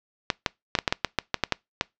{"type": "clicks", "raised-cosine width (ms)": 0.2, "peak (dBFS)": -3, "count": 12, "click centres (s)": [0.302, 0.462, 0.752, 0.788, 0.878, 0.925, 1.047, 1.187, 1.343, 1.437, 1.523, 1.811], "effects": ["noise-tail reverb RT60 0.2 s tail -25 dB re dry", "low-pass 5000 Hz 12 dB/octave"]}